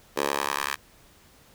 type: tone with high-pass filter sweep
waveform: 10% pulse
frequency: 70.5 Hz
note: C#2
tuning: 30 cents sharp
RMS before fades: -28 dBFS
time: 0.16-0.76 s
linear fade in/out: 20 ms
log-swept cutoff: 480 to 1500 Hz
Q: 1.4
effects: pink hiss -56 dBFS RMS until 1.54 s